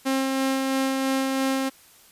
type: tone with tremolo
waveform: sawtooth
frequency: 267 Hz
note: C4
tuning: 35 cents sharp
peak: -17 dBFS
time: 0.05-1.7 s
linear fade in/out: 20 ms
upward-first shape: sine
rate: 3 Hz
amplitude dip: 25%
effects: white hiss -53 dBFS RMS until 2.11 s + resampled to 32000 Hz